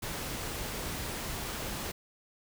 pink noise, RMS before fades -37 dBFS, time 0.02-1.92 s, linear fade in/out 10 ms, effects none

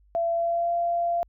sine tone with pitch glide, 675 to 688 Hz, E5 to F5, +41 to -26 cents, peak -22 dBFS, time 0.15-1.23 s, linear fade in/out 0 ms, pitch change +33 cents, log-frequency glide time 0.34-0.72 s, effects added 50 Hz sine -56 dBFS peak until 1.28 s

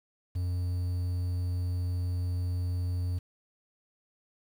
triangle tone with quantisation, 89.4 Hz, F2, 41 cents sharp, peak -26 dBFS, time 0.35-3.19 s, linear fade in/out 10 ms, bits 9, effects none

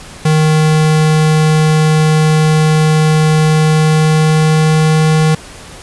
square tone with pitch glide, 155.56 to 156.64 Hz, D#3 to D#3, 0 to +12 cents, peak -8 dBFS, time 0.25-5.35 s, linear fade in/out 5 ms, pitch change +12 cents, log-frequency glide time 3.4-5.02 s, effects pink hiss -33 dBFS RMS until 5.82 s + resampled to 24000 Hz

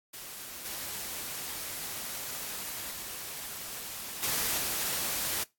white noise with level steps, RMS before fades -43 / -38 / -40 / -30 / -32 dBFS, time 0.13-5.44 s, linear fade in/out 10 ms, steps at 0.64 / 2.89 / 4.22 / 4.57 s, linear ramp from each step 20 ms, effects noise-tail reverb RT60 0.2 s tail -21 dB re dry + AAC 64 kbps

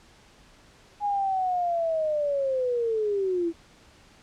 sine linear sweep, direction down, 830.6 to 327.2 Hz, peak -23 dBFS, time 1-3.53 s, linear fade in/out 50 ms, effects pink hiss -55 dBFS RMS until 4.22 s + low-pass 7000 Hz 12 dB/octave

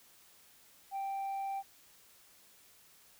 sine tone, 784 Hz, G5, in tune, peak -32 dBFS, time 0.91-1.63 s, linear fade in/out 50 ms, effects tanh soft clip ceiling -34 dBFS + white hiss -62 dBFS RMS until 3.19 s

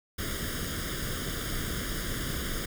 pink noise with comb filter, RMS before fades -33 dBFS, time 0.18-2.66 s, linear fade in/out 10 ms, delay 0.59 ms, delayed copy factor +0.85, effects none

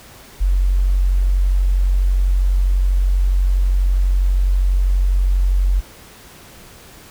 sine tone, 46.13 Hz, F#1, 4 cents flat, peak -12 dBFS, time 0.4-5.81 s, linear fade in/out 20 ms, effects pink hiss -42 dBFS RMS until 7.1 s

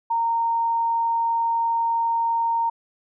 sine tone, 923 Hz, A#5, 17 cents flat, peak -19 dBFS, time 0.1-2.7 s, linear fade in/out 10 ms, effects none

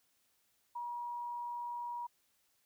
sine tone, 958 Hz, A#5, 47 cents sharp, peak -38 dBFS, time 0.75-2.07 s, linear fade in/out 10 ms, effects white hiss -75 dBFS RMS until 2.65 s

